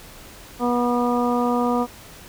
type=harmonic tone; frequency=242.9 Hz; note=B3; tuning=29 cents flat; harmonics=1 / 2 / 3 / 4 / 5; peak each=-21 / -24 / -26 / -27 / -28 dBFS; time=0.59-1.87 s; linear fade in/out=50 ms; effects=pink hiss -43 dBFS RMS until 2.28 s

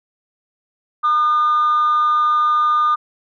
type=tone with amplitude modulation; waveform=sine; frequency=1214 Hz; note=D#6; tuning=43 cents flat; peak=-9 dBFS; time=1.03-2.96 s; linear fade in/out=20 ms; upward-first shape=sine; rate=285 Hz; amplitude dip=45%; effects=tanh soft clip ceiling -10 dBFS

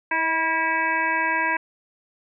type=harmonic tone with a mistuned harmonic; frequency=324.7 Hz; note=E4; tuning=26 cents flat; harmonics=1 / 2 / 3 / 5 / 6 / 7 / 8; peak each=-34 / -34 / -24 / -25 / -28 / -29 / -32 dBFS; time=0.11-1.57 s; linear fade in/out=5 ms; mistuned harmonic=2; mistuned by=-26 cents; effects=none

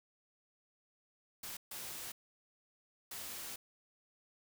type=noise bursts at uneven times; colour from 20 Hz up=white; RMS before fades=-45 dBFS; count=3; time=1.43-1.57 / 1.71-2.12 / 3.11-3.56 s; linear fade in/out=5 ms; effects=none

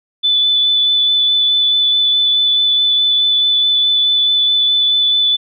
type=tone with vibrato; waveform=sine; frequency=3489 Hz; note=A7; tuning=15 cents flat; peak=-10 dBFS; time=0.23-5.37 s; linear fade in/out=20 ms; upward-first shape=sine; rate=4.7 Hz; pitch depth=11 cents each way; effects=none

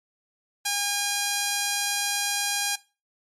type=tone; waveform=5% pulse; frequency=812 Hz; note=G#5; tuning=39 cents flat; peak=-12 dBFS; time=0.65-2.76 s; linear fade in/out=10 ms; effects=noise-tail reverb RT60 0.3 s tail -19 dB re dry + MP3 64 kbps

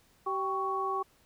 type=tone cluster; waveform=sine; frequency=384.5 / 783 / 1114 Hz; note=G4 / G5 / C#6; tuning=-33 / -2 / +8 cents; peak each=-35 / -36 / -31 dBFS; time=0.26-1.03 s; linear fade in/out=10 ms; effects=pink hiss -65 dBFS RMS until 1.25 s

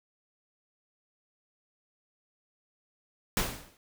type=noise with exponential decay; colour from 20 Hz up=pink; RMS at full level=-25 dBFS; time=3.37-3.77 s; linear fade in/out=1 ms; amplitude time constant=86 ms; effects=none

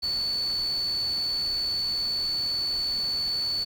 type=tone in noise; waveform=sine; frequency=4462 Hz; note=C#8; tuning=11 cents sharp; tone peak=-25 dBFS; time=0.02-3.65 s; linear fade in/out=20 ms; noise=pink; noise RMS=-43 dBFS; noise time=0.02-3.65 s; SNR=+15 dB; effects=none

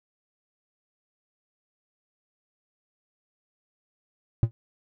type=tone with exponential decay; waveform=triangle; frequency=113.8 Hz; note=A#2; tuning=41 cents flat; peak=-10 dBFS; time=4.43-4.51 s; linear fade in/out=0 ms; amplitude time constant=16 ms; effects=none

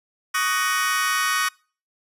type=chord; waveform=sawtooth; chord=D# minor seventh; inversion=third; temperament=just; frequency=1120.1 / 1244.5 / 1493.4 / 1866.8 Hz; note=C#6 / D#6 / F#6 / A#6; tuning=+18 / 0 / +16 / +2 cents; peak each=-22 dBFS; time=0.34-1.49 s; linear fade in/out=10 ms; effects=noise-tail reverb RT60 0.4 s tail -25 dB re dry + resampled to 32000 Hz

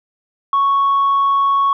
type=tone; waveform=sine; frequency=1108.7 Hz; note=C#6; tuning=in tune; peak=-10 dBFS; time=0.53-1.73 s; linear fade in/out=2 ms; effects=tanh soft clip ceiling -9 dBFS

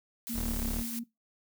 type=noise; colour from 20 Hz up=blue; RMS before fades=-39 dBFS; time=0.27-0.99 s; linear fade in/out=0 ms
type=tone with tremolo; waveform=sine; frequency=233.1 Hz; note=A#3; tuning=in tune; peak=-33 dBFS; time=0.29-1.04 s; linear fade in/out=10 ms; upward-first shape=triangle; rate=6.1 Hz; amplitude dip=55%
type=linear two-way sweep; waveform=30% pulse; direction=down then up; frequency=41.2 to 33.81 to 41.14 Hz; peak=-30 dBFS; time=0.33-0.84 s; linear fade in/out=50 ms; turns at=0.67 s
effects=noise-tail reverb RT60 0.2 s tail -21 dB re dry

